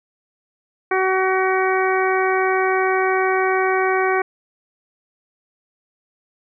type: harmonic tone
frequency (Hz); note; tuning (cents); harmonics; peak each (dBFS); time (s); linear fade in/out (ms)
377.2; F#4; +33; 1 / 2 / 3 / 4 / 5 / 6; -19 / -22 / -24 / -25 / -26 / -27; 0.91-4.22; 5
effects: none